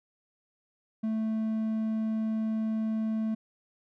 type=tone; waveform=triangle; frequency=220 Hz; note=A3; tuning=in tune; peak=-25 dBFS; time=1.03-3.35 s; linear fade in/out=10 ms; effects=none